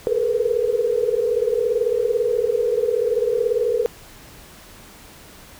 sine tone cluster, 421.5 / 457.7 / 475.4 / 496 Hz, G#4 / A#4 / A#4 / B4, +26 / -32 / +34 / +7 cents, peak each -23 dBFS, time 0.07-3.86 s, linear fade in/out 0 ms, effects pink hiss -44 dBFS RMS until 5.59 s

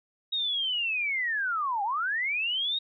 sine linear two-way sweep, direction down then up, 3788 to 777 to 3788 Hz, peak -26 dBFS, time 0.32-2.79 s, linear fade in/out 10 ms, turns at 1.83 s, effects none

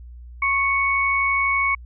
sine tone pair together, 1096 / 2222 Hz, C#6 / C#7, -20 / +4 cents, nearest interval octave, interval 1224 cents, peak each -22 / -19 dBFS, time 0.42-1.75 s, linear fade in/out 5 ms, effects added 60 Hz sine -37 dBFS peak until 1.85 s

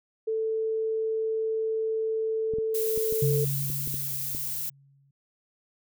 sine tone, 442.4 Hz, A4, 9 cents sharp, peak -25 dBFS, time 0.27-3.45 s, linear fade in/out 10 ms
clicks, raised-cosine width 3 ms, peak -25 dBFS, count 8, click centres 2.537 / 2.585 / 2.976 / 3.125 / 3.701 / 3.875 / 3.942 / 4.349 s
violet noise, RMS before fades -32 dBFS, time 2.74-4.7 s, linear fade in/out 10 ms
sine tone with exponential decay, 138.59 Hz, C#3, in tune, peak -21 dBFS, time 3.22-5.11 s, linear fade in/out 5 ms, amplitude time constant 410 ms
effects none

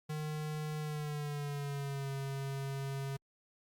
square tone with pitch glide, 152.9 to 137.01 Hz, D#3 to C#3, -30 to -20 cents, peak -37 dBFS, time 0.09-3.17 s, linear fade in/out 10 ms, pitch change -190 cents, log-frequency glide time 0.79-2.1 s, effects Opus 48 kbps

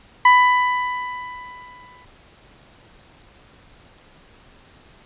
30% pulse tone with exponential decay, 994 Hz, B5, 11 cents sharp, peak -5 dBFS, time 0.25-2.05 s, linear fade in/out 5 ms, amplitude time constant 390 ms, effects pink hiss -50 dBFS RMS until 5.05 s + resampled to 8000 Hz

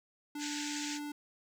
square tone, 293.7 Hz, D4, in tune, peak -39 dBFS, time 0.35-1.12 s, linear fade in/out 5 ms
white band-pass noise, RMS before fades -41 dBFS, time 0.38-1 s, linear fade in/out 50 ms, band 1500 to 7900 Hz, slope 96 dB/octave
effects none

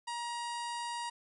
harmonic tone with a mistuned harmonic, 948 Hz, A#5, 29 cents sharp, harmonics 1 / 2 / 3 / 4 / 5 / 6 / 7 / 8 / 9 / 10, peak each -37 / -46 / -48 / -50 / -48 / -56 / -57 / -55 / -53 / -55 dBFS, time 0.07-1.1 s, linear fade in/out 10 ms, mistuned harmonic 7, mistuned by +31 cents, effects none

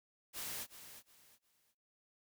white noise with echo, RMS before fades -43 dBFS, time 0.33-0.67 s, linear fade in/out 50 ms, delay 360 ms, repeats 3, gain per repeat -11 dB, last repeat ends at 1.75 s, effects noise-tail reverb RT60 0.7 s tail -25 dB re dry

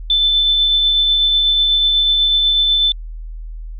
sine tone with tremolo, 3525 Hz, A7, 2 cents sharp, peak -10 dBFS, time 0.1-2.92 s, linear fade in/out 2 ms, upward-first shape triangle, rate 8.1 Hz, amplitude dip 25%, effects added 40 Hz sine -26 dBFS peak until 3.79 s

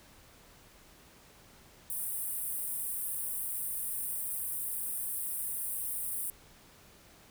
pink high-pass noise, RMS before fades -36 dBFS, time 1.9-6.3 s, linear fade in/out 0 ms, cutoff 8600 Hz, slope 96 dB/octave, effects pink hiss -58 dBFS RMS until 7.3 s

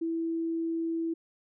sine tone, 329.6 Hz, E4, in tune, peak -28 dBFS, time 0.01-1.14 s, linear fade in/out 10 ms, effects none

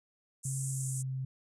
pink band-pass noise, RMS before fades -41 dBFS, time 0.43-1.03 s, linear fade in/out 20 ms, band 7200 to 9700 Hz, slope 48 dB/octave
sine tone with pitch glide, 134.7 to 131.62 Hz, C#3 to C3, -49 to +11 cents, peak -33 dBFS, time 0.45-1.25 s, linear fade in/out 5 ms, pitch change -40 cents, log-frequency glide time 0.67-0.96 s
effects none

